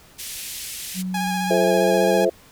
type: band-pass noise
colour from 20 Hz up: white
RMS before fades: -33 dBFS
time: 0.18-1.03 s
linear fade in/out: 20 ms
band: 2100 to 13000 Hz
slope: 24 dB/octave
type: tone with pitch glide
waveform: sine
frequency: 185 to 191.86 Hz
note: F#3 to G3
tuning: 0 to -37 cents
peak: -24 dBFS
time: 0.94-2.29 s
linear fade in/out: 50 ms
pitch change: +63 cents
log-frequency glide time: 1.52-2.18 s
type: tone with vibrato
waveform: sawtooth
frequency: 825 Hz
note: G#5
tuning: 12 cents flat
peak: -20 dBFS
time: 1.14-2.25 s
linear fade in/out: 5 ms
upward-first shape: square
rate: 15 Hz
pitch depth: 21 cents each way
type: chord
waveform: sine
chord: F major seventh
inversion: none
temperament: just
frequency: 349.2 / 436.5 / 523.8 / 654.8 Hz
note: F4 / A4 / C5 / E5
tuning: 0 / -14 / +2 / -12 cents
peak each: -23 / -22 / -20 / -22 dBFS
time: 1.5-2.3 s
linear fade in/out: 10 ms
effects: pink hiss -50 dBFS RMS until 2.51 s